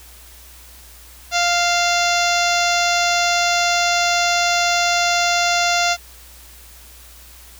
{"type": "harmonic tone with a mistuned harmonic", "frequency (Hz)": 698, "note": "F5", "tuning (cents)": -1, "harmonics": [1, 2, 3, 4, 5, 6, 7, 8, 9, 10], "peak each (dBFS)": [-19, -22, -24, -25, -26, -27, -27, -28, -29, -29], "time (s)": [1.31, 5.97], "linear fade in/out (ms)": 50, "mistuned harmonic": 4, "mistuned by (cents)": -30, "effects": ["added 60 Hz sine -44 dBFS peak until 7.59 s", "white hiss -44 dBFS RMS until 7.59 s"]}